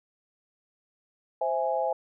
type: chord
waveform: sine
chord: C augmented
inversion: none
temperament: equal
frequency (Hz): 523.3 / 659.3 / 830.6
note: C5 / E5 / G#5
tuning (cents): 0 / 0 / 0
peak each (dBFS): -29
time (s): 1.41-1.93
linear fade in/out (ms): 5
effects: none